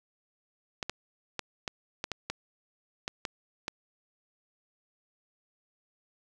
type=clicks; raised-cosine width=0.2 ms; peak=-15 dBFS; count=10; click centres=0.828 / 0.896 / 1.393 / 1.678 / 2.041 / 2.117 / 2.3 / 3.079 / 3.252 / 3.681 s; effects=none